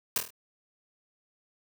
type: noise with echo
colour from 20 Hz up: white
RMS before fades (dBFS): -26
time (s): 0.16-0.18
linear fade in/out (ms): 2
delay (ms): 25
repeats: 5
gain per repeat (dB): -5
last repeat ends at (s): 0.305
effects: none